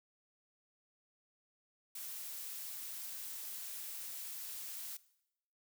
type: noise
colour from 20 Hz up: blue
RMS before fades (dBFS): -45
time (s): 1.95-4.97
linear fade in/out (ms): 5
effects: noise-tail reverb RT60 0.8 s tail -19 dB re dry

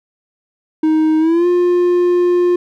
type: tone with pitch glide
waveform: triangle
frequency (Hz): 313.6 to 354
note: D#4 to F4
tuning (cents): +14 to +23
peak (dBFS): -8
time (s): 0.83-2.56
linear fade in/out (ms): 5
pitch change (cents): +209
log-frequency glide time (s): 1.19-1.47
effects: none

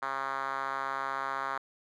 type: tone with band-pass filter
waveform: 5% pulse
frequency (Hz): 135.7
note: C#3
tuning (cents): -36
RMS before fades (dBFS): -34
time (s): 0.02-1.58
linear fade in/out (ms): 5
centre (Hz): 1200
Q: 2
effects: none

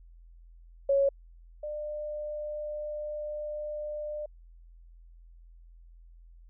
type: tone pair in turn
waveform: sine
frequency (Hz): 554.4 / 599.4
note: C#5 / D5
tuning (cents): 0 / +35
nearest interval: minor second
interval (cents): 135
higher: second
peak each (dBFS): -21 / -33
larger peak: first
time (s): 0.89-1.09 / 1.63-4.26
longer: second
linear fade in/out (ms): 5
effects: added 42 Hz sine -50 dBFS peak until 6.49 s

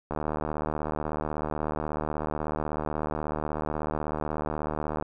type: click train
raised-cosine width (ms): 1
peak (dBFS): -16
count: 376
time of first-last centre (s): 0.11-5.025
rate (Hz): 76.3
effects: none

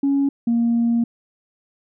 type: tone pair in turn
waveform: sine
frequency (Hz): 278.2 / 233.9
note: C#4 / A#3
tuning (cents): +6 / +6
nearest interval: minor third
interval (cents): 300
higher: first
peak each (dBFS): -14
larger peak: neither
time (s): 0.03-0.29 / 0.47-1.04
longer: second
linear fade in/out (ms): 5
effects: tanh soft clip ceiling -12 dBFS

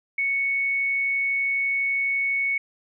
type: tone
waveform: sine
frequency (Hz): 2217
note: C#7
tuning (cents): 0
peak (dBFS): -21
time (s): 0.18-2.58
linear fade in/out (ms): 5
effects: none

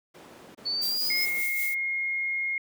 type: noise bursts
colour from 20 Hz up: brown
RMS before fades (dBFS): -38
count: 3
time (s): 0.14-1.416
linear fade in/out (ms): 10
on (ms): 410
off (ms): 23
type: linear sweep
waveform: sine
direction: up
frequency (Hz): 4435 to 5160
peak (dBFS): -26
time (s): 0.65-1.26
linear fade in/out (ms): 20
type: noise with tremolo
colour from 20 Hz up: violet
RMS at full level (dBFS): -32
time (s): 0.81-1.75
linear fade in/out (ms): 20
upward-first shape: sine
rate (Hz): 5.2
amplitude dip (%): 45
type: tone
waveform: sine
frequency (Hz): 2145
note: C7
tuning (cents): +42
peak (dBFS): -26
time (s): 1.1-2.58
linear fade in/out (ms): 2
effects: high-pass 300 Hz 12 dB/octave

